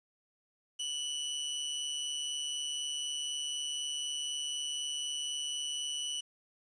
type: tone with amplitude modulation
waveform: sawtooth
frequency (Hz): 2962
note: F#7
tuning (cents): +1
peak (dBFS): -29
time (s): 0.79-6.21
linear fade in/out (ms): 10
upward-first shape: sine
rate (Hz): 144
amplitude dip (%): 45
effects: resampled to 22050 Hz + 10-bit